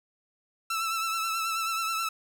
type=tone with vibrato; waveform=sawtooth; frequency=1326 Hz; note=E6; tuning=10 cents sharp; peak=-24 dBFS; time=0.7-2.09 s; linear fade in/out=5 ms; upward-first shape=triangle; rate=9.3 Hz; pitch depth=43 cents each way; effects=11-bit